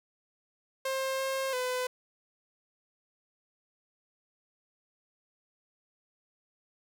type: tone with pitch steps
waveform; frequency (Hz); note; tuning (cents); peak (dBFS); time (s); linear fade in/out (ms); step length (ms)
sawtooth; 531 / 534 / 504; C5 / C5 / B4; +25 / +35 / +35; -26; 0.85-1.87; 5; 340
effects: none